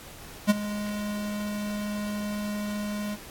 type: tone with ADSR envelope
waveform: square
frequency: 207.7 Hz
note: G#3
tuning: in tune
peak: -15 dBFS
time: 0.47-3.17 s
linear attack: 32 ms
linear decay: 24 ms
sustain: -15 dB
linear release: 39 ms
effects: pink hiss -45 dBFS RMS until 3.3 s + AAC 64 kbps